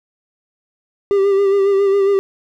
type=tone with vibrato; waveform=triangle; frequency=395.6 Hz; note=G4; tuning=16 cents sharp; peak=-9 dBFS; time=1.11-2.19 s; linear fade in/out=0 ms; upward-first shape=sine; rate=7.3 Hz; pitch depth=35 cents each way; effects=none